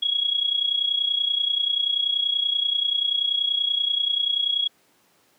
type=tone with amplitude modulation; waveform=sine; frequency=3322 Hz; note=G#7; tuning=in tune; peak=-17 dBFS; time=0.02-4.68 s; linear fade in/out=10 ms; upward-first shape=sine; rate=30.4 Hz; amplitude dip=75%; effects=pink hiss -61 dBFS RMS until 5.38 s + high-pass 200 Hz 12 dB/octave